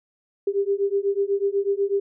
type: beating tone pair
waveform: sine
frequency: 394.4 / 402.5 Hz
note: G4 / G4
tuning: +11 / +46 cents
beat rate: 8.1 Hz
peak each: -23 dBFS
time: 0.47-2 s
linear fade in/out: 5 ms
effects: none